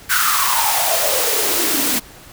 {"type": "noise with high-pass filter sweep", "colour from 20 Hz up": "white", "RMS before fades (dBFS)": -17, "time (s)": [0.09, 2], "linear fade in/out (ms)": 20, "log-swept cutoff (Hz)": [1500, 230], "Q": 7.2, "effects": ["pink hiss -41 dBFS RMS until 2.32 s"]}